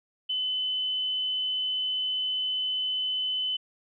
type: tone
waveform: sine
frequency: 3025 Hz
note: F#7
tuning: 38 cents sharp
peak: -26 dBFS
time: 0.29-3.57 s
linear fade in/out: 10 ms
effects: none